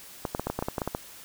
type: clicks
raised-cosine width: 1 ms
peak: -14 dBFS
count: 12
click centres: 0.252 / 0.349 / 0.396 / 0.47 / 0.5 / 0.59 / 0.625 / 0.685 / 0.782 / 0.818 / 0.876 / 0.949 s
effects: white hiss -47 dBFS RMS until 1.24 s